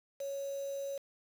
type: tone with quantisation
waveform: sine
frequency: 554.4 Hz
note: C#5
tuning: in tune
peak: -36 dBFS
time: 0.2-0.98 s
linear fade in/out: 5 ms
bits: 8
effects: none